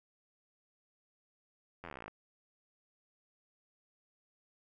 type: slowing click train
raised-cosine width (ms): 0.5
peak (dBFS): -30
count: 17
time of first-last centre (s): 1.84-2.08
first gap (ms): 11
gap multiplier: 1.04
effects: none